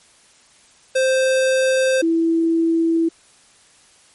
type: tone pair in turn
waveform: square / sine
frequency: 523.3 / 329.7 Hz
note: C5 / E4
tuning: 0 / 0 cents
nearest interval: minor sixth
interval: 800 cents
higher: first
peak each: -15 / -14 dBFS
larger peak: second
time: 0.95-2.02 / 2.02-3.09 s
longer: neither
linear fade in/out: 10 ms
effects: white hiss -52 dBFS RMS until 4.14 s + MP3 48 kbps